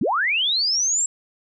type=linear sweep; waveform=sine; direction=up; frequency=145 to 7680 Hz; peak=-18 dBFS; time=0.01-1.06 s; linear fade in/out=5 ms; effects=none